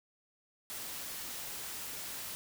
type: noise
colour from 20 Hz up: white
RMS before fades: -42 dBFS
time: 0.7-2.35 s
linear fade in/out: 0 ms
effects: none